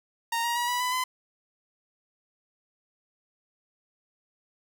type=tone with pitch steps; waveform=sawtooth; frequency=927 / 944.3 / 961.9 / 979.9 / 998.1 / 1016.8 Hz; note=A#5 / A#5 / B5 / B5 / B5 / C6; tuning=-10 / +22 / -46 / -14 / +18 / -50 cents; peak=-22 dBFS; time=0.32-1.04 s; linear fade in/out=5 ms; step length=120 ms; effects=10-bit